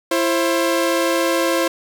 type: tone pair together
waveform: sawtooth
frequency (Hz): 335.8 / 533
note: E4 / C5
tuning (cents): +32 / +32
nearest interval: minor sixth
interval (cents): 800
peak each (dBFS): -15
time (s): 0.11-1.68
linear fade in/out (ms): 5
effects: none